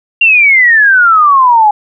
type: exponential sweep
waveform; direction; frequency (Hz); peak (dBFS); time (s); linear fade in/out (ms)
sine; down; 2794 to 820; -3; 0.21-1.71; 5
effects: none